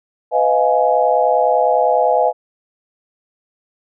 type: chord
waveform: sine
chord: F half-diminished seventh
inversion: second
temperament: just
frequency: 502.9 / 628.6 / 698.5 / 838.1 Hz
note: Cb5 / Eb5 / F5 / Ab5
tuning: +31 / +18 / 0 / +16 cents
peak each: -17 dBFS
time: 0.31-2.33 s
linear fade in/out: 50 ms
effects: none